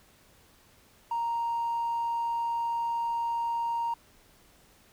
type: tone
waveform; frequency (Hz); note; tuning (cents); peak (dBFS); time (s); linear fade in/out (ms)
triangle; 932.3; A#5; 0; -24; 1.11-3.94; 5
effects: tanh soft clip ceiling -24 dBFS + pink hiss -60 dBFS RMS until 4.92 s